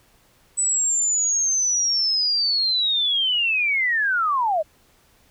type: linear sweep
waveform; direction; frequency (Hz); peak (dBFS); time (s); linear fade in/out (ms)
sine; down; 8000 to 588; -18; 0.57-4.63; 20
effects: pink hiss -58 dBFS RMS until 5.3 s

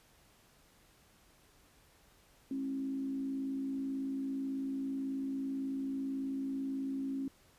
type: tone with frequency modulation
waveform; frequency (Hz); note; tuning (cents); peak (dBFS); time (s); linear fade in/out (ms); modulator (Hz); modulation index
sine; 270; C#4; -45; -34; 2.51-7.28; 2; 58.2; 0.4
effects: pink hiss -65 dBFS RMS until 7.58 s + resampled to 32000 Hz

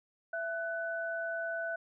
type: tone pair together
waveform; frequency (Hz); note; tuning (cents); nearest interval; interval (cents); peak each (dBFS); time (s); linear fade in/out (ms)
sine; 665.9 / 1495; E5 / F#6; +17 / +17; octave + major second; 1400; -36 / -36; 0.33-1.76; 5
effects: none

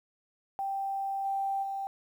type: tone with level steps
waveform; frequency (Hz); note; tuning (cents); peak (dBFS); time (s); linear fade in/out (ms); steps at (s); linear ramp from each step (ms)
sine; 784; G5; 0; -30 / -28 / -32; 0.59-1.87; 0; 1.24 / 1.62; 20
effects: 10-bit

